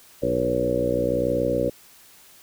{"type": "harmonic tone with a mistuned harmonic", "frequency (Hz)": 61, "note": "B1", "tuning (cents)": -21, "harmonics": [1, 2, 3, 4, 5, 6, 7, 8, 9], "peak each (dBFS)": [-36, -32, -34, -31, -29, -31, -32, -25, -25], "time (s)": [0.22, 1.7], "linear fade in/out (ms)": 10, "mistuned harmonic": 9, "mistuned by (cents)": 18, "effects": ["white hiss -51 dBFS RMS until 2.42 s"]}